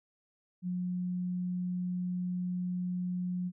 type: tone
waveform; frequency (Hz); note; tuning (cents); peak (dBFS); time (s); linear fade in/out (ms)
sine; 180; F#3; -47; -31; 0.62-3.52; 50
effects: none